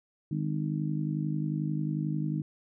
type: harmonic tone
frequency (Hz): 51.2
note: G#1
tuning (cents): -24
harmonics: 3 / 4 / 5 / 6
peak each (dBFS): -30 / -35 / -38 / -36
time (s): 0.31-2.42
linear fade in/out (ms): 5
effects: none